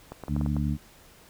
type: clicks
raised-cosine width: 1 ms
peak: -23 dBFS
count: 7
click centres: 0.12 / 0.237 / 0.282 / 0.364 / 0.412 / 0.462 / 0.566 s
type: harmonic tone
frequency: 72.7 Hz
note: D2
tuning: 17 cents flat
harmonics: 1 / 2 / 3 / 4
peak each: -29 / -28 / -30 / -35 dBFS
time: 0.27-0.78 s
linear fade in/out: 50 ms
effects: pink hiss -54 dBFS RMS until 1.29 s